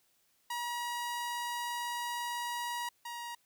sawtooth tone pair in turn, 958 / 948.6 Hz, A#5 / A#5, +47 / +30 cents, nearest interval unison, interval 17 cents, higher first, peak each -31 / -36 dBFS, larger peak first, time 0.5-2.89 / 3.05-3.35 s, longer first, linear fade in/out 5 ms, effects white hiss -72 dBFS RMS until 3.45 s

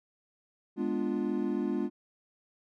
triangle chord, G# diminished seventh, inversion none, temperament equal, 207.7 / 246.9 / 293.7 / 349.2 Hz, G#3 / B3 / D4 / F4, 0 / 0 / 0 / 0 cents, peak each -32 dBFS, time 0.76-1.9 s, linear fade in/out 50 ms, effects none

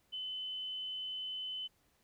sine tone, 3030 Hz, F#7, 40 cents sharp, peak -38 dBFS, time 0.12-1.68 s, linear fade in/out 20 ms, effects pink hiss -73 dBFS RMS until 2.03 s

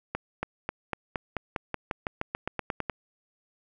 accelerating click train, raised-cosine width 0.5 ms, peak -14 dBFS, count 17, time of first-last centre 0.15-2.897 s, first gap 280 ms, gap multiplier 0.93, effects none

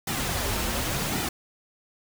pink noise with flanger, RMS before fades -28 dBFS, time 0.07-1.29 s, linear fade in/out 5 ms, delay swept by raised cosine 1.8 to 7.1 ms, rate 0.89 Hz, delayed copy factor -0.55, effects none

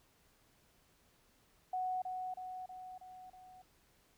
sine tone with echo, 740 Hz, F#5, in tune, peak -34 dBFS, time 1.73-2.02 s, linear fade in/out 5 ms, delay 320 ms, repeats 5, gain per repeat -4 dB, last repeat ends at 3.62 s, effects pink hiss -70 dBFS RMS until 4.17 s

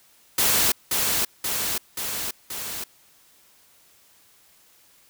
white noise with echo, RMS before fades -20 dBFS, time 0.38-0.72 s, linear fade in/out 5 ms, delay 530 ms, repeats 4, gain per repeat -3 dB, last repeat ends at 2.84 s, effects white hiss -57 dBFS RMS until 5.09 s

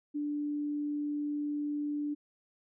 sine tone, 293.7 Hz, D4, in tune, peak -31 dBFS, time 0.14-2.15 s, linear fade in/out 20 ms, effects none

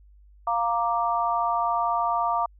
sine chord, Bb major, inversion second, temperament equal, 698.5 / 932.3 / 1174.7 Hz, F5 / Bb5 / D6, 0 / 0 / 0 cents, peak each -26 dBFS, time 0.47-2.46 s, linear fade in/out 5 ms, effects added 50 Hz sine -50 dBFS peak until 2.59 s

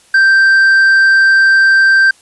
sine tone with tanh clipping, 1568 Hz, G6, in tune, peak -6 dBFS, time 0.14-2.11 s, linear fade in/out 5 ms, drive 4 dB, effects white hiss -47 dBFS RMS until 2.21 s + resampled to 24000 Hz

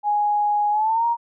sine tone with pitch glide, 830.6 to 937.7 Hz, G#5 to A#5, 0 to +10 cents, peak -17 dBFS, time 0.03-1.17 s, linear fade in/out 50 ms, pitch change +210 cents, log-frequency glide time 0.71-1.06 s, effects none

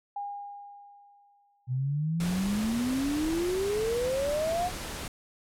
sine tone with exponential decay, 811 Hz, G#5, 41 cents flat, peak -31 dBFS, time 0.16-1.77 s, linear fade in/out 5 ms, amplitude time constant 350 ms
sine exponential sweep, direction up, 123.47 to 739 Hz, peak -26 dBFS, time 1.67-4.71 s, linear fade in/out 50 ms
pink noise, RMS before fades -37 dBFS, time 2.2-5.08 s, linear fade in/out 2 ms
effects low-pass 12000 Hz 12 dB/octave

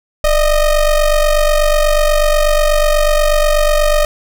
square ring-modulated tone, 311.1 Hz, D#4, in tune, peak -7 dBFS, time 0.24-4.05 s, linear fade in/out 2 ms, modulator 287 Hz, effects none

